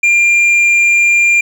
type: tone with hard clipping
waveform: sine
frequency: 2393 Hz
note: D7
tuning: 32 cents sharp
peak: -8 dBFS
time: 0.03-1.41 s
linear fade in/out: 5 ms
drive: 4 dB
effects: none